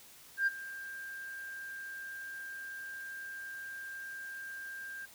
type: tone with ADSR envelope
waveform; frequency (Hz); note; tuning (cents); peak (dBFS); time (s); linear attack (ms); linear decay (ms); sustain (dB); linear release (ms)
sine; 1592; G6; +26; -23; 0.37-5.06; 98; 24; -18; 13
effects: tanh soft clip ceiling -23 dBFS + white hiss -56 dBFS RMS until 5.14 s